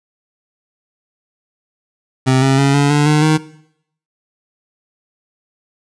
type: tone with pitch steps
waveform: 25% pulse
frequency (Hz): 130.81 / 134.64 / 138.59 / 142.65 / 146.83 / 151.13 / 155.56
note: C3 / C3 / C#3 / C#3 / D3 / D3 / D#3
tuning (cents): 0 / +50 / 0 / +50 / 0 / +50 / 0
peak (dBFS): -6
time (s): 2.26-3.38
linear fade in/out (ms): 20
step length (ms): 160
effects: noise-tail reverb RT60 0.7 s tail -18 dB re dry + resampled to 22050 Hz